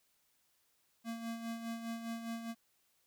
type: tone with tremolo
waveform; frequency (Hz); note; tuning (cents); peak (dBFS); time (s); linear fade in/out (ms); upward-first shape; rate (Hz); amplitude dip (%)
square; 229.5; A#3; -27; -38; 1.04-2.55; 50; sine; 4.9; 55
effects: white hiss -75 dBFS RMS until 3.06 s